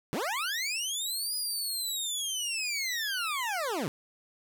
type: linear two-way sweep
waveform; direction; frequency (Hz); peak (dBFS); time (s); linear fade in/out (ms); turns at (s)
20% pulse; up then down; 123.47 to 4978 to 123.47; -25; 0.13-3.88; 0; 1.35
effects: none